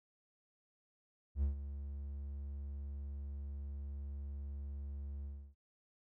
triangle tone with ADSR envelope, 70.3 Hz, C#2, 25 cents sharp, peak -27 dBFS, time 1.35-5.55 s, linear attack 77 ms, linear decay 120 ms, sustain -12 dB, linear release 300 ms, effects none

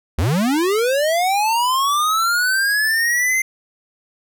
square linear sweep, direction up, 65.7 to 2093 Hz, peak -16 dBFS, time 0.18-3.42 s, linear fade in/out 5 ms, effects none

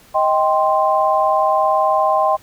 sine chord, C minor, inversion first, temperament just, 627.9 / 784.9 / 1046.5 Hz, Eb5 / G5 / C6, +16 / +2 / 0 cents, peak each -17 dBFS, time 0.14-2.37 s, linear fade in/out 20 ms, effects pink hiss -48 dBFS RMS until 2.42 s

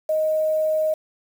sine tone with quantisation, 624 Hz, D#5, 5 cents sharp, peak -18 dBFS, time 0.09-0.94 s, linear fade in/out 5 ms, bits 7, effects none

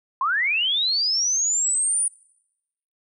sine linear sweep, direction up, 999 to 9620 Hz, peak -19 dBFS, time 0.21-2.08 s, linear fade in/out 2 ms, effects noise-tail reverb RT60 0.9 s tail -25 dB re dry

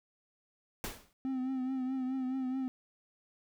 pink noise with exponential decay, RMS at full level -35 dBFS, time 0.84-1.13 s, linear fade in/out 1 ms, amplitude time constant 62 ms
triangle tone with vibrato, 260 Hz, C4, 11 cents flat, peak -30 dBFS, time 1.25-2.68 s, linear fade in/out 0 ms, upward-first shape triangle, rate 4.7 Hz, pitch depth 51 cents each way
effects none

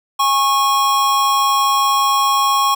square tone pair together, 822 / 1097.2 Hz, G#5 / C#6, -18 / -18 cents, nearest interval perfect fourth, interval 500 cents, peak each -21 / -14 dBFS, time 0.19-2.75 s, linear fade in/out 10 ms, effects none

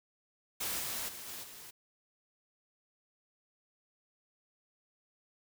white noise with level steps, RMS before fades -36 / -38 / -46 / -44 / -50 dBFS, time 0.6-1.71 s, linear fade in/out 10 ms, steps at 0.79 / 1.08 / 1.27 / 1.43 s, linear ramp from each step 10 ms, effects none

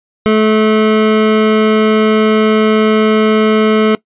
square tone pair together, 216.6 / 433 Hz, A3 / A4, -27 / -28 cents, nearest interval octave, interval 1199 cents, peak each -11 dBFS, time 0.26-3.95 s, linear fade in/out 0 ms, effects noise-tail reverb RT60 0.1 s tail -21 dB re dry + resampled to 8000 Hz

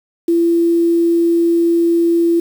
sine tone with quantisation, 338.1 Hz, E4, 44 cents sharp, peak -10 dBFS, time 0.28-2.4 s, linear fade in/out 5 ms, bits 6, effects none

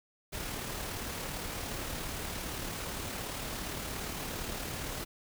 pink noise with amplitude modulation, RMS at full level -37 dBFS, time 0.32-5.05 s, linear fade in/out 20 ms, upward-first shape sine, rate 37.4 Hz, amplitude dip 30%, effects none

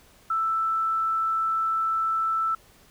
sine tone, 1323 Hz, E6, 6 cents sharp, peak -22 dBFS, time 0.3-2.55 s, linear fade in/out 5 ms, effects pink hiss -56 dBFS RMS until 2.9 s

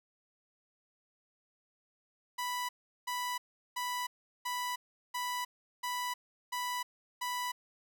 sawtooth tone bursts, 987.8 Hz, B5, in tune, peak -30 dBFS, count 8, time 2.38-7.52 s, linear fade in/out 10 ms, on 310 ms, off 380 ms, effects none

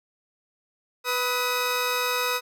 15% pulse tone pair together, 493.9 / 1264.5 Hz, B4 / D#6, 0 / +28 cents, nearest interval octave + major third, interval 1628 cents, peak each -20 dBFS, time 1.04-2.41 s, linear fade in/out 50 ms, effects none

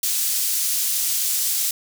pink high-pass noise, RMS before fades -22 dBFS, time 0.03-1.71 s, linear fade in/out 2 ms, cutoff 6300 Hz, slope 12 dB/octave, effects none

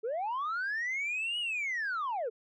sine linear two-way sweep, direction up then down, 415.3 to 2945 to 415.3 Hz, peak -29 dBFS, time 0.03-2.3 s, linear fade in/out 20 ms, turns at 1.39 s, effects tanh soft clip ceiling -29 dBFS

